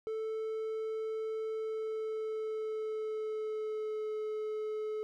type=tone with pitch glide; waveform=triangle; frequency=440 to 430 Hz; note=A4 to A4; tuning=0 to -40 cents; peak=-32 dBFS; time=0.07-5.03 s; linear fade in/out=0 ms; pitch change=-40 cents; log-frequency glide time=1.53-4.15 s; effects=none